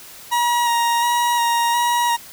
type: tone with vibrato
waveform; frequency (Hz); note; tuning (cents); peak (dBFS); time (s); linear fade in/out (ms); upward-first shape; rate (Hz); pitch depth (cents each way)
40% pulse; 948; A#5; +29; -15; 0.31-2.17; 20; square; 1.4; 16
effects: white hiss -40 dBFS RMS until 2.32 s